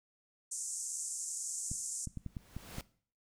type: band-pass noise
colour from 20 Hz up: pink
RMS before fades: -40 dBFS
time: 0.51-2.06 s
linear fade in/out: 10 ms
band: 6500 to 9000 Hz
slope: 48 dB/octave
type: clicks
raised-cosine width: 5 ms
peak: -28 dBFS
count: 7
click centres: 1.715 / 2.073 / 2.173 / 2.263 / 2.368 / 2.566 / 2.784 s
type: noise with exponential growth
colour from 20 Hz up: pink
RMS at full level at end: -44 dBFS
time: 2.07-2.81 s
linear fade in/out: 1 ms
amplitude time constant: 160 ms
effects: noise-tail reverb RT60 0.5 s tail -20 dB re dry